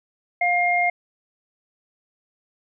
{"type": "tone pair together", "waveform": "sine", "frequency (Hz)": [705, 2124], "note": ["F5", "C7"], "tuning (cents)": [16, 25], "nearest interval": "octave + perfect fifth", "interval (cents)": 1909, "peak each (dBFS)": -20, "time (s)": [0.41, 0.9], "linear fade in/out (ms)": 5, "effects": []}